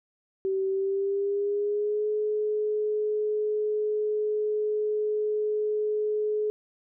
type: tone with pitch glide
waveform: sine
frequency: 384.7 to 424.4 Hz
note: G4 to G#4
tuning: -33 to +38 cents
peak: -24 dBFS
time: 0.45-6.5 s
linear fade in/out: 0 ms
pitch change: +171 cents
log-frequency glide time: 0.67-2.08 s
effects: none